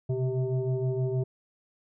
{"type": "tone with frequency modulation", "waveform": "sine", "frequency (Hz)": 126.8, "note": "B2", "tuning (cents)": 46, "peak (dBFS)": -25, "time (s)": [0.09, 1.24], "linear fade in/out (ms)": 10, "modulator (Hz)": 260, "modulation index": 1.2, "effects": []}